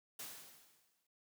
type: noise with exponential decay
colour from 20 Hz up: white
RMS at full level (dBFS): -45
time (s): 0.19-1.07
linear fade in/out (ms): 5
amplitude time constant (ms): 190
effects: high-pass 100 Hz 12 dB/octave